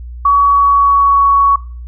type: tone with pitch glide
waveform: sine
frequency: 1130 to 1118.3 Hz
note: C#6 to C#6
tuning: +33 to +15 cents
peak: -6 dBFS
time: 0.25-1.56 s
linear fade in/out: 5 ms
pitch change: -18 cents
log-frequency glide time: 0.44-1.26 s
effects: noise-tail reverb RT60 0.4 s tail -20 dB re dry + added 60 Hz sine -25 dBFS peak until 1.87 s